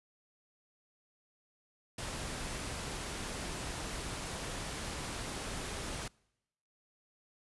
pink noise, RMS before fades -40 dBFS, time 1.98-6.08 s, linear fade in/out 5 ms, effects noise-tail reverb RT60 0.9 s tail -26 dB re dry + resampled to 24000 Hz

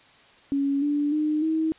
sine tone with pitch steps, 278.7 / 291.4 / 304.6 / 318.5 Hz, C#4 / D4 / D#4 / D#4, +9 / -13 / -37 / +41 cents, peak -21 dBFS, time 0.52-1.72 s, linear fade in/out 0 ms, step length 300 ms, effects white hiss -54 dBFS RMS until 1.78 s + resampled to 8000 Hz

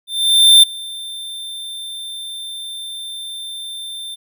square tone with ADSR envelope, 3577 Hz, A7, 28 cents sharp, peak -4 dBFS, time 0.07-4.16 s, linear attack 560 ms, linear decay 8 ms, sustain -23 dB, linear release 24 ms, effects none

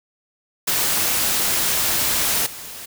white noise with level steps, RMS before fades -20 / -35 dBFS, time 0.67-2.86 s, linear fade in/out 10 ms, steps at 2.46 s, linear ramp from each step 5 ms, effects none

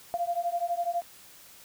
sine beating tone pair, 687 / 699 Hz, F5 / F5, -29 / +1 cents, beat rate 12 Hz, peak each -30 / -30 dBFS, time 0.14-1.02 s, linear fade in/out 0 ms, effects white hiss -52 dBFS RMS until 1.64 s

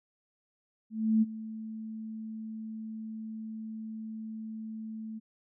sine tone with ADSR envelope, 220 Hz, A3, in tune, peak -20 dBFS, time 0.9-5.2 s, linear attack 320 ms, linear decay 28 ms, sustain -17 dB, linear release 25 ms, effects none

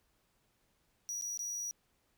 square tone with dropouts, 5800 Hz, F#8, 35 cents flat, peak -37 dBFS, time 1.09-1.71 s, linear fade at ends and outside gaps 0 ms, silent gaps 1.212-1.222 / 1.374-1.392 s, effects pink hiss -75 dBFS RMS until 2.17 s

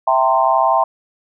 sine chord, C dominant seventh, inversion first, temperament equal with one note detuned, 659.3 / 784 / 914.2 / 1046.5 Hz, E5 / G5 / Bb5 / C6, 0 / 0 / -34 / 0 cents, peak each -17 dBFS, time 0.07-0.84 s, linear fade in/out 5 ms, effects none

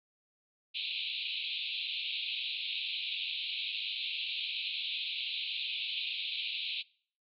white band-pass noise, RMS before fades -37 dBFS, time 0.74-6.83 s, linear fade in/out 20 ms, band 2400 to 4100 Hz, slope 96 dB/octave, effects noise-tail reverb RT60 0.5 s tail -23 dB re dry

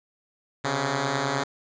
5% pulse beating tone pair, 130 / 139.7 Hz, C3 / C#3, -11 / +14 cents, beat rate 9.7 Hz, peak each -19 / -14 dBFS, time 0.64-1.44 s, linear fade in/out 10 ms, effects resampled to 16000 Hz + 8-bit

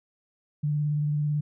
sine tone with vibrato, 148.5 Hz, D3, 20 cents sharp, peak -23 dBFS, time 0.63-1.41 s, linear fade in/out 10 ms, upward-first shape sine, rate 18 Hz, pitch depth 24 cents each way, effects none

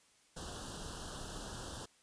pink band-stop noise, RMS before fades -45 dBFS, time 0.36-1.86 s, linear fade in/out 10 ms, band 1700 to 2800 Hz, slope 96 dB/octave, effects white hiss -68 dBFS RMS until 2.02 s + resampled to 22050 Hz

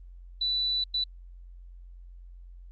sine tone bursts at uneven times, 3970 Hz, B7, 8 cents sharp, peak -25 dBFS, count 2, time 0.41-0.84 / 0.94-1.04 s, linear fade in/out 5 ms, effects added 44 Hz sine -44 dBFS peak until 2.71 s + Opus 24 kbps

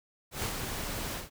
pink noise with ADSR envelope, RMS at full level -32 dBFS, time 0.31-1.3 s, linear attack 120 ms, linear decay 88 ms, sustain -4 dB, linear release 150 ms, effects none

